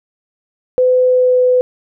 sine tone with pitch glide, 506 to 502.2 Hz, B4 to B4, +42 to +29 cents, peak -8 dBFS, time 0.78-1.61 s, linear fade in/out 0 ms, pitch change -13 cents, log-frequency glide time 1.05-1.41 s, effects none

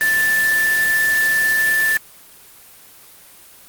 sine tone in noise, 1760 Hz, A6, in tune, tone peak -14 dBFS, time 0.01-1.97 s, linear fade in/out 0 ms, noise white, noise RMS -25 dBFS, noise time 0.01-1.97 s, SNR +8 dB, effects white hiss -44 dBFS RMS until 3.68 s + Opus 24 kbps

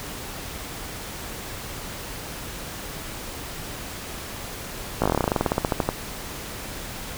slowing click train, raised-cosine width 1 ms, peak -6 dBFS, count 21, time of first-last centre 5.02-5.89 s, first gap 17 ms, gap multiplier 1.09, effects pink hiss -35 dBFS RMS until 7.17 s

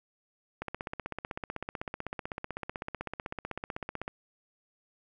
click train, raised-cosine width 0.5 ms, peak -20 dBFS, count 56, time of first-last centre 0.62-4.079 s, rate 15.9 Hz, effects none

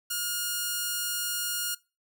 5% pulse tone, 1425 Hz, F6, 34 cents sharp, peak -17 dBFS, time 0.1-1.75 s, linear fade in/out 10 ms, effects noise-tail reverb RT60 0.3 s tail -24 dB re dry

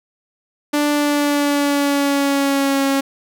sawtooth tone with pitch glide, 293.7 to 274 Hz, D4 to C#4, 0 to -20 cents, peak -11 dBFS, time 0.73-3.01 s, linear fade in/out 10 ms, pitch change -120 cents, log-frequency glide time 0.91-2.85 s, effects none

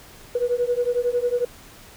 sine beating tone pair, 481.2 / 492.2 Hz, B4 / B4, -45 / -6 cents, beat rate 11 Hz, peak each -22 dBFS, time 0.35-1.45 s, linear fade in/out 5 ms, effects tanh soft clip ceiling -12 dBFS + pink hiss -46 dBFS RMS until 1.96 s

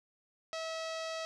sawtooth tone with low-pass filter, 647 Hz, E5, 32 cents flat, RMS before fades -39 dBFS, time 0.53-1.25 s, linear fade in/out 0 ms, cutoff 5200 Hz, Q 1.8, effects none

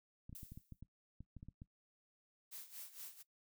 clicks, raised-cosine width 5 ms, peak -39 dBFS, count 12, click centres 0.295 / 0.328 / 0.431 / 0.52 / 0.575 / 0.723 / 0.826 / 1.206 / 1.367 / 1.429 / 1.486 / 1.619 s
violet noise with exponential decay, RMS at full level -50 dBFS, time 0.35-0.81 s, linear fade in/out 2 ms, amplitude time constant 100 ms
blue noise with tremolo, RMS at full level -49 dBFS, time 2.51-3.23 s, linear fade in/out 20 ms, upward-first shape sine, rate 4.3 Hz, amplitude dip 80%
effects noise-tail reverb RT60 0.1 s tail -18 dB re dry

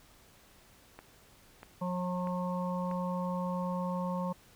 click train, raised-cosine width 0.5 ms, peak -31 dBFS, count 4, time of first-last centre 0.99-2.913 s, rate 1.56 Hz
harmonic tone, 180 Hz, F#3, 47 cents flat, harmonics 1 / 3 / 5 / 6, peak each -33 / -38 / -40 / -41 dBFS, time 1.81-4.33 s, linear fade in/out 10 ms
effects pink hiss -60 dBFS RMS until 4.55 s

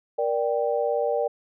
sine chord, G minor, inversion first, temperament just, 470.4 / 588 / 784 Hz, Bb4 / D5 / G5, +16 / +2 / 0 cents, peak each -25 / -25 / -29 dBFS, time 0.18-1.28 s, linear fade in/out 10 ms, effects none

